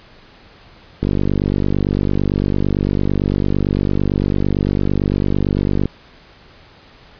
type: click train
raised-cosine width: 3 ms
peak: -4 dBFS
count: 237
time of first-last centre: 1.03-5.856 s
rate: 48.9 Hz
effects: pink hiss -45 dBFS RMS until 7.19 s + resampled to 11025 Hz